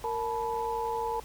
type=tone cluster; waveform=sine; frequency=463.1 / 869 / 980 Hz; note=A#4 / A5 / B5; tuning=-11 / -22 / -14 cents; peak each=-33 / -32 / -35 dBFS; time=0.04-1.2 s; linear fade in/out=2 ms; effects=added 50 Hz sine -50 dBFS peak until 1.24 s + pink hiss -50 dBFS RMS until 1.24 s